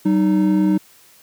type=tone pair together; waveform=triangle; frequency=190.97 / 308.5 Hz; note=G3 / D#4; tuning=-45 / -15 cents; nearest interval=minor sixth; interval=830 cents; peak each=-14 dBFS; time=0.05-0.78 s; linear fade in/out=10 ms; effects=white hiss -50 dBFS RMS until 1.22 s + high-pass 80 Hz 12 dB/octave